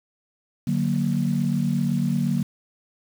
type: chord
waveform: sine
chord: D augmented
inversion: none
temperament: equal with one note detuned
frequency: 147.43 / 185 / 233.1 Hz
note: D3 / F#3 / A#3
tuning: +7 / 0 / 0 cents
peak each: -24 dBFS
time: 0.67-2.43 s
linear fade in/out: 5 ms
effects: tanh soft clip ceiling -10 dBFS + 7-bit